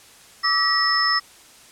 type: tone cluster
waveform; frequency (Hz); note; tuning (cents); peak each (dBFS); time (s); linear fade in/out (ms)
sine; 1151 / 1296 / 1922 / 5240; D6 / E6 / B6 / E8; -35 / -30 / -48 / -11; -24 / -26 / -22 / -20; 0.43-1.2; 20
effects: white hiss -48 dBFS RMS until 1.71 s + low-pass 10000 Hz 12 dB/octave